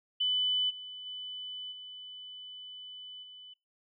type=tone with level steps; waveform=sine; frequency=3000 Hz; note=F#7; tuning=23 cents sharp; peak=-26 / -41 / -38 / -43 / -47 dBFS; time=0.2-3.54 s; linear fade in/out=10 ms; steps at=0.69 / 1.05 / 1.71 / 3.22 s; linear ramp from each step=20 ms; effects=noise-tail reverb RT60 0.3 s tail -26 dB re dry